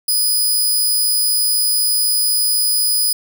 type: tone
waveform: 10% pulse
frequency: 4978 Hz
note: D#8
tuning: in tune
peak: -7 dBFS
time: 0.08-3.13 s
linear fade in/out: 5 ms
effects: none